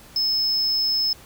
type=tone; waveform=triangle; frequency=5210 Hz; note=E8; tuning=21 cents flat; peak=-18 dBFS; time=0.16-1.13 s; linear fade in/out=2 ms; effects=pink hiss -47 dBFS RMS until 1.25 s